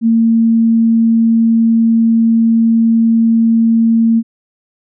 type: tone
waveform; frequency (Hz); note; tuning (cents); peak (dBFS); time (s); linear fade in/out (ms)
sine; 227.6; A#3; -41; -7; 0.01-4.23; 50
effects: none